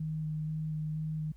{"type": "tone with vibrato", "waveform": "sine", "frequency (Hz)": 155.56, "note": "D#3", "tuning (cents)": 0, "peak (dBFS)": -32, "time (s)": [0, 1.32], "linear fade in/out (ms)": 5, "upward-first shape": "square", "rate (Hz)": 2.1, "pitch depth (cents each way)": 10, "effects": ["added 55 Hz sine -51 dBFS peak until 1.36 s", "pink hiss -72 dBFS RMS until 1.36 s"]}